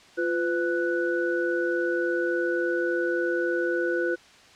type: tone cluster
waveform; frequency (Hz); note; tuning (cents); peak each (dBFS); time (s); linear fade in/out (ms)
sine; 347.5 / 504 / 1481; F4 / B4 / F#6; -9 / +35 / +1; -26 / -28 / -29; 0.17-4.16; 20
effects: white hiss -52 dBFS RMS until 4.55 s + low-pass 5000 Hz 12 dB/octave